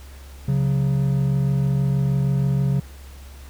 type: tone pair together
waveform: triangle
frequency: 136.8 / 183.12 Hz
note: C#3 / F#3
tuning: -23 / -18 cents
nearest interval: perfect fourth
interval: 505 cents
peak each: -16 / -23 dBFS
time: 0.48-2.8 s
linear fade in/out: 5 ms
effects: added 68 Hz sine -38 dBFS peak until 3.49 s + pink hiss -48 dBFS RMS until 3.49 s